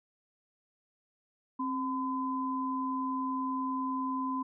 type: tone pair together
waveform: sine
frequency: 265.1 / 1015 Hz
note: C4 / B5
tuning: +23 / +47 cents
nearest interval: octave + major seventh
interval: 2324 cents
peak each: -33 / -33 dBFS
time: 1.59-4.43 s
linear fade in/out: 10 ms
effects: none